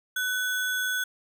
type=tone with sample-and-hold; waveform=sine; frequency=1498 Hz; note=F#6; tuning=21 cents sharp; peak=-25 dBFS; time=0.16-1.04 s; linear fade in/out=5 ms; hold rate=4900 Hz; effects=none